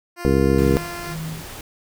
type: tone with pitch glide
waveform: 10% pulse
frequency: 349.2 to 346.6 Hz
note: F4 to F4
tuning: 0 to -13 cents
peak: -22 dBFS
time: 0.16-1.17 s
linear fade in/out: 50 ms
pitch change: -13 cents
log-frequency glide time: 0.5-0.81 s
type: harmonic tone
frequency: 67.4 Hz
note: C#2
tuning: 48 cents flat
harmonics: 1 / 2 / 3 / 4 / 5 / 6 / 7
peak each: -22 / -22 / -22 / -22 / -22 / -22 / -22 dBFS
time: 0.25-0.77 s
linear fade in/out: 0 ms
type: tone with tremolo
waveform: sine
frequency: 159.7 Hz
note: D#3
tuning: 45 cents sharp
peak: -26 dBFS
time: 0.54-1.44 s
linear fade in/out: 50 ms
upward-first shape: sine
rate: 1.8 Hz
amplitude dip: 95%
type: noise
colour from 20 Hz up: pink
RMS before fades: -36 dBFS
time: 0.58-1.61 s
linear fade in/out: 2 ms
effects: none